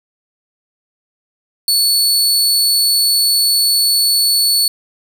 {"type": "tone", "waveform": "sawtooth", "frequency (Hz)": 4435, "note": "C#8", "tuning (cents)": 0, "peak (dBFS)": -8, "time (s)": [1.68, 4.68], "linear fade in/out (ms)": 2, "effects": ["8-bit"]}